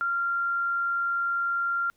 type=tone; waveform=sine; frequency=1385 Hz; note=F6; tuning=15 cents flat; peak=-24 dBFS; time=0.01-1.9 s; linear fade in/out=0 ms; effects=pink hiss -69 dBFS RMS until 1.96 s